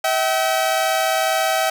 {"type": "tone pair together", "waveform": "sawtooth", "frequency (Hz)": [644.1, 766], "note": ["E5", "G5"], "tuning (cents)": [-40, -40], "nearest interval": "minor third", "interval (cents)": 300, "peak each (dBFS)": -16, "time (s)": [0.04, 1.7], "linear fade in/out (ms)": 5, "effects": []}